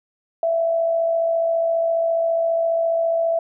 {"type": "tone with amplitude modulation", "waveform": "sine", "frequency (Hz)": 664, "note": "E5", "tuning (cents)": 12, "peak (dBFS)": -15, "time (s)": [0.43, 3.39], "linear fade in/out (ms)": 2, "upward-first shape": "sine", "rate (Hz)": 54.7, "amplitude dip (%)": 40, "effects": []}